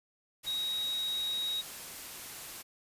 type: tone in noise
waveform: sine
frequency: 3800 Hz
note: A#7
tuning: 33 cents sharp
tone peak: -31 dBFS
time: 0.46-1.62 s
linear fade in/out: 20 ms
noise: white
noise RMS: -44 dBFS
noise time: 0.43-2.63 s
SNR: +10 dB
effects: resampled to 32000 Hz